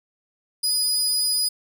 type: tone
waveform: 25% pulse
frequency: 4954 Hz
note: D#8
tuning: 8 cents flat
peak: -15 dBFS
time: 0.63-1.49 s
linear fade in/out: 10 ms
effects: none